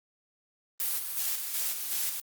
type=noise with tremolo; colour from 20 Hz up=blue; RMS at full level=-30 dBFS; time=0.8-2.2 s; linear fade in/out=0 ms; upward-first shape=square; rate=2.7 Hz; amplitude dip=45%; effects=Opus 32 kbps